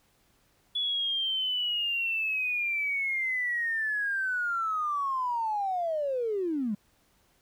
triangle linear sweep, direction down, 3417 to 194.5 Hz, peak -23 dBFS, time 0.75-6.75 s, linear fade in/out 10 ms, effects tanh soft clip ceiling -25 dBFS + pink hiss -67 dBFS RMS until 7.41 s

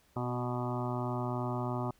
harmonic tone with a mistuned harmonic, 123.1 Hz, B2, 5 cents flat, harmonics 1 / 2 / 3 / 5 / 6 / 7 / 8 / 9 / 10, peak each -35 / -38 / -40 / -42 / -43 / -43 / -44 / -45 / -45 dBFS, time 0.16-1.91 s, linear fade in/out 5 ms, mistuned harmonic 2, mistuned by +18 cents, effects pink hiss -67 dBFS RMS until 1.99 s

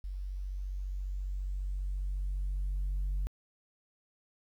sine tone with level ramp, 47.3 Hz, F#1, 39 cents sharp, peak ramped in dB -35 to -27 dBFS, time 0.04-3.27 s, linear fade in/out 0 ms, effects tanh soft clip ceiling -28 dBFS + 11-bit

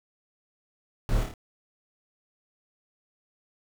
brown noise with echo, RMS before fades -27 dBFS, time 1.09-1.23 s, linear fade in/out 0 ms, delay 27 ms, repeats 4, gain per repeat -3 dB, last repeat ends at 1.338 s, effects none

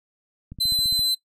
click train, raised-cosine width 5 ms, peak -25 dBFS, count 8, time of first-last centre 0.52-0.993 s, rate 14.8 Hz
40% pulse tone, 4052 Hz, B7, 44 cents sharp, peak -18 dBFS, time 0.6-1.15 s, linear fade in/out 10 ms
effects noise-tail reverb RT60 0.1 s tail -19 dB re dry + resampled to 32000 Hz

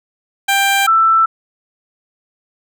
15% pulse / sine tone pair in turn, 790 / 1328.6 Hz, G5 / E6, +13 / +13 cents, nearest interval major sixth, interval 900 cents, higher second, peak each -5 / -8 dBFS, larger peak first, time 0.48-0.87 / 0.87-1.26 s, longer neither, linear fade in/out 10 ms, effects none

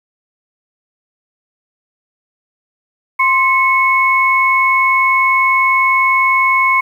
sine tone pair together, 1050 / 2200 Hz, C6 / C#7, +6 / -14 cents, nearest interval octave + minor second, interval 1280 cents, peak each -12 dBFS, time 3.19-6.81 s, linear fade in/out 10 ms, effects 7-bit

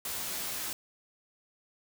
white noise with comb filter, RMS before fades -36 dBFS, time 0.05-0.73 s, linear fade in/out 2 ms, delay 16 ms, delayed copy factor +0.75, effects none

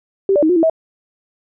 sine tone with pitch steps, 390.3 / 582 / 314.6 / 359.4 / 327.8 / 646 Hz, G4 / D5 / D#4 / F4 / E4 / E5, -8 / -16 / +19 / +50 / -10 / -35 cents, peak -10 dBFS, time 0.29-0.698 s, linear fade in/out 2 ms, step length 68 ms, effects none

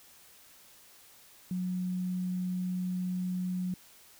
sine tone, 182.3 Hz, F#3, 25 cents flat, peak -30 dBFS, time 1.51-3.74 s, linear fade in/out 2 ms, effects white hiss -57 dBFS RMS until 4.19 s

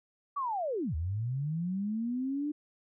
sine linear two-way sweep, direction down then up, 1169 to 74 to 301.8 Hz, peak -30 dBFS, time 0.36-2.52 s, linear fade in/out 10 ms, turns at 0.95 s, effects none

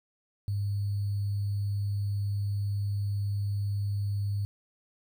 sine tone with sample-and-hold, 101 Hz, G#2, 48 cents flat, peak -27 dBFS, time 0.48-4.45 s, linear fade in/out 0 ms, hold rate 4410 Hz, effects none

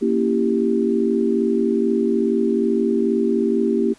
sine chord, A# diminished seventh, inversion none, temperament equal, 233.1 / 277.2 / 329.6 / 392 Hz, A#3 / C#4 / E4 / G4, 0 / 0 / 0 / 0 cents, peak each -20 / -25 / -23 / -20 dBFS, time 0.01-3.94 s, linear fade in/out 20 ms, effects pink hiss -51 dBFS RMS until 3.98 s + resampled to 24000 Hz

